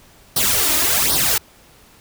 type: noise with flanger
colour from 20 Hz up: white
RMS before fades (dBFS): -17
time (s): 0.36-1.38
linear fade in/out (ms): 5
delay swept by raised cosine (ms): 0.2 to 3.3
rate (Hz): 1.3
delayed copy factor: +0.8
effects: pink hiss -49 dBFS RMS until 2 s